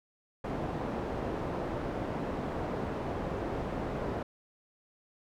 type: low-pass noise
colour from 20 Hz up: white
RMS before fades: -35 dBFS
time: 0.44-4.23 s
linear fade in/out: 5 ms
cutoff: 590 Hz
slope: 12 dB/octave
effects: none